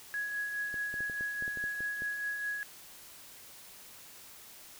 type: tone with tremolo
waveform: sine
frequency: 1670 Hz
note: G#6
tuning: 9 cents sharp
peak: -31 dBFS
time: 0.14-2.63 s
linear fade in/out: 0 ms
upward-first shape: triangle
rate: 4.8 Hz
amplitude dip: 45%
type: clicks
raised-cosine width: 2 ms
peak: -33 dBFS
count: 11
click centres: 0.742 / 0.941 / 1.006 / 1.098 / 1.209 / 1.424 / 1.479 / 1.573 / 1.64 / 1.806 / 2.021 s
effects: white hiss -52 dBFS RMS until 4.79 s